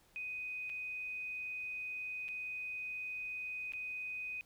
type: tone with dropouts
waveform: sine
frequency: 2499 Hz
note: D#7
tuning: 7 cents sharp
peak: -39 dBFS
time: 0.16-4.41 s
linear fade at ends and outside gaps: 0 ms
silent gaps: 0.695-0.699 / 2.282-2.287 / 3.721-3.735 s
effects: pink hiss -68 dBFS RMS until 4.45 s